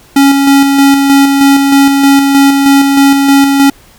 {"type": "tone with tremolo", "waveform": "square", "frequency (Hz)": 277.2, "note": "C#4", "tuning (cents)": 0, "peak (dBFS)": -3, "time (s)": [0.16, 3.7], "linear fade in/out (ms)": 5, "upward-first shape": "square", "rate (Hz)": 3.2, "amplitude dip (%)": 35, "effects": ["pink hiss -41 dBFS RMS until 3.98 s"]}